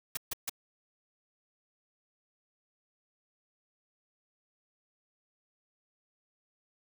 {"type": "noise bursts", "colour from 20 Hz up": "white", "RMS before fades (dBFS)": -34, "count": 3, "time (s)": [0.15, 0.496], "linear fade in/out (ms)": 5, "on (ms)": 22, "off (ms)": 140, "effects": []}